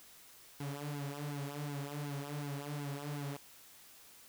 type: tone with flanger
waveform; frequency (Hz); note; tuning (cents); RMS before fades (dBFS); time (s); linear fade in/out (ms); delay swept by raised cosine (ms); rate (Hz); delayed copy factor
sawtooth; 143.8; D3; -36; -41; 0.6-3.37; 5; 1.6 to 6.5; 2.7; -1
effects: white hiss -58 dBFS RMS until 4.28 s